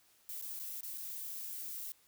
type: noise with dropouts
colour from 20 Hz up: violet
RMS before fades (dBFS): -43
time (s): 0.29-1.92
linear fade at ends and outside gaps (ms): 0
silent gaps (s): 0.414-0.423 / 0.592-0.598 / 0.808-0.832 / 0.975-0.981
effects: white hiss -68 dBFS RMS until 2.07 s